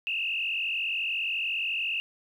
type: tone with frequency modulation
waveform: sine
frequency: 2700 Hz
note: E7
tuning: 41 cents sharp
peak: -27 dBFS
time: 0.07-2 s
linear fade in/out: 0 ms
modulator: 45.7 Hz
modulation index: 3
effects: 10-bit